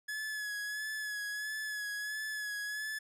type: tone with vibrato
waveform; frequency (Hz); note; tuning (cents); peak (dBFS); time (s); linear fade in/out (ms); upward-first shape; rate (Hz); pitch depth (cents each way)
45% pulse; 1700; G#6; +40; -36; 0.08-2.99; 10; sine; 1.5; 34
effects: resampled to 32000 Hz